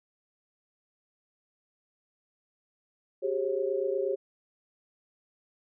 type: tone cluster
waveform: sine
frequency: 381.7 / 409.9 / 541 Hz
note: G4 / G#4 / C#5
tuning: -46 / -23 / -42 cents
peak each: -31 dBFS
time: 3.22-4.16 s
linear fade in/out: 20 ms
effects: none